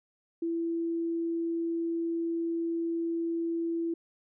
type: tone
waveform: sine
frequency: 333.9 Hz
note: E4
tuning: 22 cents sharp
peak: -28 dBFS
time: 0.42-3.94 s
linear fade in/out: 5 ms
effects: none